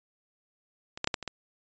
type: clicks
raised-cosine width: 0.2 ms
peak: -22 / -10 / -7 / -10 / -21 / -16 dBFS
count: 6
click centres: 0.975 / 1.044 / 1.074 / 1.142 / 1.227 / 1.277 s
effects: resampled to 16000 Hz